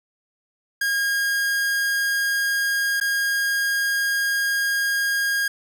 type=tone with dropouts; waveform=45% pulse; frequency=1626 Hz; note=G#6; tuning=37 cents flat; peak=-20 dBFS; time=0.81-5.48 s; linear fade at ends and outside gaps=5 ms; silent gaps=3.001-3.011 s; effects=none